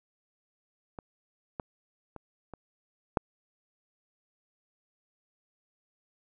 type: clicks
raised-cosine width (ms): 1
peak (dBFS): -26 / -20 / -28 / -28 / -10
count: 5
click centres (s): 0.988 / 1.598 / 2.163 / 2.537 / 3.172
effects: none